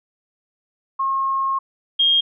sine tone pair in turn, 1079 / 3233 Hz, C#6 / G#7, -47 / -47 cents, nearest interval octave + perfect fifth, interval 1900 cents, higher second, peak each -18 / -13 dBFS, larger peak second, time 0.99-1.59 / 1.99-2.21 s, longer first, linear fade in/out 10 ms, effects none

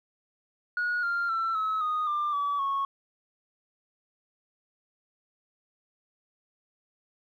sine tone with pitch steps, 1450 / 1394.2 / 1340.5 / 1288.8 / 1239.2 / 1191.5 / 1145.6 / 1101.4 Hz, F#6 / F6 / E6 / E6 / D#6 / D6 / D6 / C#6, -35 / -3 / +29 / -39 / -7 / +25 / -43 / -11 cents, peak -24 dBFS, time 0.77-2.85 s, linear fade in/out 2 ms, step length 260 ms, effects tanh soft clip ceiling -23 dBFS + 11-bit

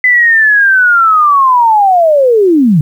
sine linear sweep, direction down, 2019 to 138.59 Hz, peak -4 dBFS, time 0.04-2.81 s, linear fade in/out 2 ms, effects 7-bit

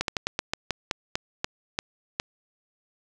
slowing click train, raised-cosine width 0.2 ms, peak -8 dBFS, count 12, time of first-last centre 0.01-2.199 s, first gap 72 ms, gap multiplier 1.19, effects none

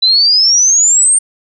sine exponential sweep, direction up, 3951 to 8870 Hz, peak -6 dBFS, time 0.02-1.19 s, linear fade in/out 10 ms, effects none

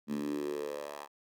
10% pulse tone with high-pass filter sweep, 72.8 Hz, D2, 15 cents flat, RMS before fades -37 dBFS, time 0.07-1.08 s, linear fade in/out 50 ms, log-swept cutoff 210 to 810 Hz, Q 5.2, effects none

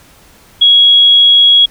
sine tone, 3322 Hz, G#7, in tune, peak -3 dBFS, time 0.61-1.66 s, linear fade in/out 10 ms, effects pink hiss -43 dBFS RMS until 1.7 s

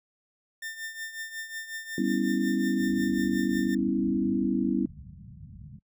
40% pulse tone with tremolo, 1800 Hz, A6, 39 cents sharp, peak -32 dBFS, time 0.62-3.75 s, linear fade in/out 5 ms, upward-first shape triangle, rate 5.5 Hz, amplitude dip 75%
sine chord, C# half-diminished seventh, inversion second, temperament equal with one note detuned, 196 / 246.9 / 277.2 / 327.4 Hz, G3 / B3 / C#4 / E4, 0 / 0 / 0 / -12 cents, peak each -29 dBFS, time 1.98-4.86 s, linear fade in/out 2 ms
pink low-pass noise, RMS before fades -44 dBFS, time 2.79-5.79 s, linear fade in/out 5 ms, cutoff 200 Hz, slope 48 dB/octave
effects noise-tail reverb RT60 0.1 s tail -26 dB re dry + high-pass 60 Hz 12 dB/octave

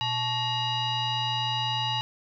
sine tone with frequency modulation, 1864.7 Hz, A#6, in tune, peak -25 dBFS, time 0.01-2.01 s, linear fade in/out 0 ms, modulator 993 Hz, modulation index 2.1, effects none

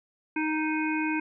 harmonic tone, 311.1 Hz, D#4, in tune, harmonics 1 / 3 / 5 / 7 / 8, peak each -27 / -34 / -35 / -37 / -34 dBFS, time 0.36-1.2 s, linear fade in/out 5 ms, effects none

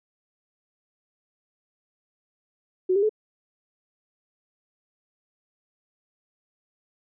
sine tone with pitch steps, 370 / 398.9 / 430 Hz, F#4 / G4 / A4, 0 / +30 / -40 cents, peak -18 dBFS, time 2.89-3.094 s, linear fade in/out 10 ms, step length 68 ms, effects none

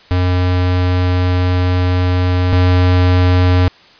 square tone pair in turn, 90.4 / 90.4 Hz, F#2 / F#2, -40 / -40 cents, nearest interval unison, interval 0 cents, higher neither, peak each -12 / -9 dBFS, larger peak second, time 0.11-2.53 / 2.53-3.68 s, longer first, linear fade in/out 0 ms, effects white hiss -44 dBFS RMS until 3.99 s + resampled to 11025 Hz

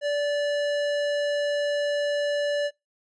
sine tone with tanh clipping, 581 Hz, D5, 19 cents flat, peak -25 dBFS, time 0.01-2.71 s, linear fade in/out 50 ms, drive 18 dB, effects noise-tail reverb RT60 0.2 s tail -23 dB re dry + resampled to 22050 Hz

